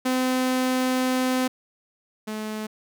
sawtooth tone pair in turn, 256.3 / 215.5 Hz, C4 / A3, -36 / -36 cents, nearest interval minor third, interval 300 cents, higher first, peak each -17 / -25 dBFS, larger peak first, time 0.05-1.48 / 2.27-2.67 s, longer first, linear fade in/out 10 ms, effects none

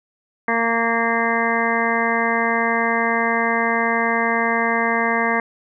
harmonic tone, 230.4 Hz, A#3, 20 cents flat, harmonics 1 / 2 / 3 / 4 / 5 / 7 / 8 / 9, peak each -25 / -25 / -25 / -25 / -25 / -25 / -25 / -25 dBFS, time 0.48-5.4 s, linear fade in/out 2 ms, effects none

